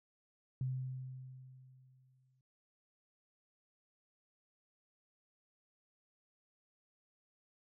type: tone with exponential decay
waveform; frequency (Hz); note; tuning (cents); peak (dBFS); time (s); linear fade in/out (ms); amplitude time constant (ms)
sine; 129.5; C3; -17; -33; 0.61-2.41; 2; 390
effects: none